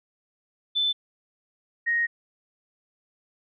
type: tone pair in turn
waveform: sine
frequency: 3520 / 1870.6 Hz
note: A7 / A#6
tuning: 0 / +6 cents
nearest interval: major seventh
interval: 1094 cents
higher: first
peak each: -21 dBFS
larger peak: neither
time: 0.75-0.93 / 1.86-2.07 s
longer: second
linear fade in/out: 20 ms
effects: none